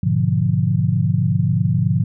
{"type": "chord", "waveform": "sine", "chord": "G# diminished seventh", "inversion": "none", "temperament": "equal", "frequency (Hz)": [103.83, 123.47, 146.83, 174.61], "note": ["G#2", "B2", "D3", "F3"], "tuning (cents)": [0, 0, 0, 0], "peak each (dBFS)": -20, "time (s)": [0.03, 2.04], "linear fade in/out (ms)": 5, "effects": []}